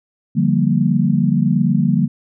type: chord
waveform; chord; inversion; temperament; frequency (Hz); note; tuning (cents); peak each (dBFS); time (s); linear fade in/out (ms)
sine; G minor seventh; second; equal; 146.83 / 174.61 / 196 / 233.1; D3 / F3 / G3 / Bb3; 0 / 0 / 0 / 0; -18; 0.35-2.08; 20
effects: none